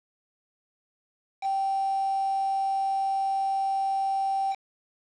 sine tone with quantisation, 779 Hz, G5, 11 cents flat, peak -24 dBFS, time 1.41-4.56 s, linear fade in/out 50 ms, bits 6, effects low-pass 4000 Hz 12 dB/octave

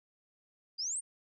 sine exponential sweep, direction up, 4704 to 9180 Hz, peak -33 dBFS, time 0.78-1.01 s, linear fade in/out 20 ms, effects none

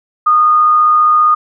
sine tone with amplitude modulation, 1229 Hz, D#6, 22 cents flat, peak -5 dBFS, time 0.26-1.35 s, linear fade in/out 10 ms, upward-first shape sine, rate 115 Hz, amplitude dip 25%, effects none

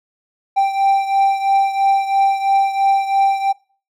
triangle beating tone pair, 784 / 787 Hz, G5 / G5, 0 / +7 cents, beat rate 3 Hz, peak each -12 / -17 dBFS, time 0.56-3.53 s, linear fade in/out 20 ms, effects noise-tail reverb RT60 0.4 s tail -23 dB re dry

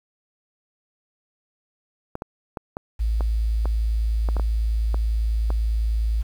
clicks, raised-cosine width 1 ms, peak -16 dBFS, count 11, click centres 2.154 / 2.221 / 2.572 / 2.769 / 3.208 / 3.656 / 4.288 / 4.367 / 4.397 / 4.944 / 5.504 s
sine tone, 55 Hz, A1, in tune, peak -19 dBFS, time 2.99-6.23 s, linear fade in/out 20 ms
effects 8-bit

